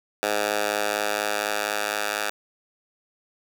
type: tone with high-pass filter sweep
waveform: 10% pulse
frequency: 104.2 Hz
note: G#2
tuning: 6 cents sharp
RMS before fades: -26 dBFS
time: 0.23-2.3 s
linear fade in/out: 0 ms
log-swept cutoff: 600 to 1000 Hz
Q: 1
effects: none